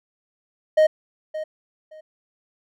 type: tone with echo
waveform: triangle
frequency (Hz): 622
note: D#5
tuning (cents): -1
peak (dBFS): -10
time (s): 0.77-0.87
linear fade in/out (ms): 10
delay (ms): 570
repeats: 2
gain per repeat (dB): -14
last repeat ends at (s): 2.01
effects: none